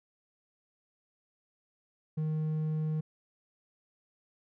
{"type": "tone with hard clipping", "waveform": "sine", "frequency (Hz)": 155.56, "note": "D#3", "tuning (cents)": 0, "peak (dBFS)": -30, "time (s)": [2.17, 3.01], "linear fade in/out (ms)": 10, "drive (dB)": 3, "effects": []}